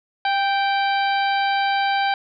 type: harmonic tone with a mistuned harmonic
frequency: 781 Hz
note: G5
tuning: 7 cents flat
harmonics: 1 / 2 / 3 / 4 / 5 / 6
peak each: -19 / -25 / -29 / -31 / -33 / -35 dBFS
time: 0.25-2.14 s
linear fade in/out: 2 ms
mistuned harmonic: 1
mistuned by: +27 cents
effects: none